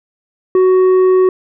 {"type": "tone with tanh clipping", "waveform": "sine", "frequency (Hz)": 372, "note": "F#4", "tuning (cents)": 9, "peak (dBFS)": -8, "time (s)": [0.55, 1.29], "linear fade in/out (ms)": 2, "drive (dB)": 6, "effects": []}